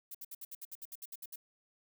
violet noise bursts, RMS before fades -45 dBFS, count 13, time 0.11-1.359 s, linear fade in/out 5 ms, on 37 ms, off 64 ms, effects none

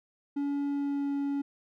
triangle tone with pitch glide, 283.8 to 281.4 Hz, C#4 to C#4, +41 to +26 cents, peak -26 dBFS, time 0.36-1.42 s, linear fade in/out 10 ms, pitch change -15 cents, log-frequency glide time 0.67-1.14 s, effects none

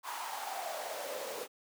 pink noise with high-pass filter sweep, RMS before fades -40 dBFS, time 0.03-1.48 s, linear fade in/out 50 ms, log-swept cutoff 1000 to 460 Hz, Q 5.8, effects none

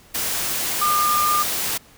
sine tone in noise, 1206 Hz, D6, 46 cents sharp, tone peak -17 dBFS, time 0.81-1.43 s, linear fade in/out 10 ms, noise white, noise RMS -24 dBFS, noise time 0.14-1.78 s, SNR +4 dB, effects pink hiss -50 dBFS RMS until 1.97 s

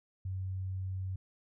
sine tone, 94.2 Hz, F#2, 32 cents sharp, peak -34 dBFS, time 0.25-1.16 s, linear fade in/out 5 ms, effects none

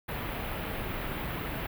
pink band-stop noise, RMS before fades -35 dBFS, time 0.08-1.67 s, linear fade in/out 10 ms, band 3100 to 14000 Hz, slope 24 dB/octave, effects none

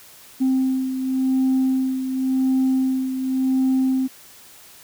sine beating tone pair, 261.6 / 262.51 Hz, C4 / C4, 0 / +6 cents, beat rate 0.91 Hz, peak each -17 / -24 dBFS, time 0.4-4.08 s, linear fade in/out 20 ms, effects tanh soft clip ceiling -13 dBFS + white hiss -46 dBFS RMS until 4.83 s

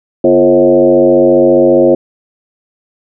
sine tone with frequency modulation, 440 Hz, A4, in tune, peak -4 dBFS, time 0.24-1.95 s, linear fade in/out 5 ms, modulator 94.8 Hz, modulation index 1.9, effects none

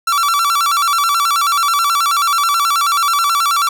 45% pulse tone with vibrato, 1249 Hz, D#6, 6 cents sharp, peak -12 dBFS, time 0.07-3.69 s, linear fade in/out 5 ms, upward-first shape square, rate 9.3 Hz, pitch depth 140 cents each way, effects none

